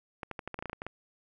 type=clicks; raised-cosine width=0.5 ms; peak=-22 dBFS; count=12; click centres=0.232 / 0.313 / 0.392 / 0.476 / 0.543 / 0.59 / 0.625 / 0.657 / 0.697 / 0.731 / 0.819 / 0.866 s; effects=none